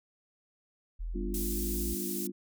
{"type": "linear sweep", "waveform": "sine", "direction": "up", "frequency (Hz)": [40.17, 58.27], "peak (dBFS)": -33, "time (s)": [0.99, 1.95], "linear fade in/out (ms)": 20}
{"type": "chord", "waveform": "sine", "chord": "G dominant seventh", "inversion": "none", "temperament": "equal with one note detuned", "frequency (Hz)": [196, 250.5, 293.7, 349.2], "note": ["G3", "B3", "D4", "F4"], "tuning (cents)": [0, 25, 0, 0], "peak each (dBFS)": [-38, -42, -42, -38], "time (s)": [1.14, 2.32], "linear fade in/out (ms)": 20}
{"type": "high-pass noise", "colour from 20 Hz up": "pink", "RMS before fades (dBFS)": -38, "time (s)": [1.34, 2.27], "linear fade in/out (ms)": 2, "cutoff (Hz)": 9400, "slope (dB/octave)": 12}
{"effects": []}